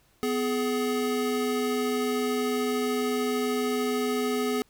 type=tone pair together; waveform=square; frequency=250.4 / 421.8 Hz; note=B3 / G#4; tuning=+24 / +27 cents; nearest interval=major sixth; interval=903 cents; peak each=-29 / -28 dBFS; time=0.23-4.62 s; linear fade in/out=0 ms; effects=pink hiss -64 dBFS RMS until 4.69 s